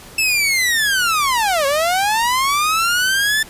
sawtooth linear two-way sweep, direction down then up, 2651 to 540 to 1772 Hz, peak -11 dBFS, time 0.18-3.43 s, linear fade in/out 5 ms, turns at 1.66 s, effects pink hiss -39 dBFS RMS until 3.49 s + resampled to 32000 Hz

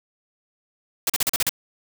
white noise bursts, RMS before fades -21 dBFS, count 7, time 1.07-1.493 s, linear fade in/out 2 ms, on 27 ms, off 39 ms, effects none

